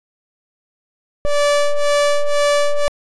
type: ring-modulated tone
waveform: square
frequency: 290 Hz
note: D4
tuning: 22 cents flat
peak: -10 dBFS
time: 1.25-2.88 s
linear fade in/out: 0 ms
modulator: 291 Hz
effects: resampled to 22050 Hz